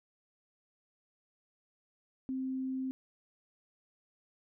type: tone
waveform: sine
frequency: 261.8 Hz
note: C4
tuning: 1 cent sharp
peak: -33 dBFS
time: 2.29-2.91 s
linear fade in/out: 0 ms
effects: none